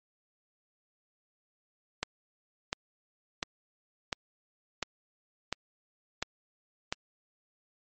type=click train; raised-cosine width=0.2 ms; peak=-12 dBFS; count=8; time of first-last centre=2.03-6.925 s; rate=1.43 Hz; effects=MP3 32 kbps